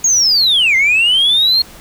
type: linear two-way sweep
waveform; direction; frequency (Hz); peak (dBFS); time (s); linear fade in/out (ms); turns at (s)
sine; down then up; 6690 to 2054 to 4300; -7; 0.04-1.62; 5; 0.76
effects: tanh soft clip ceiling -6 dBFS + pink hiss -38 dBFS RMS until 1.8 s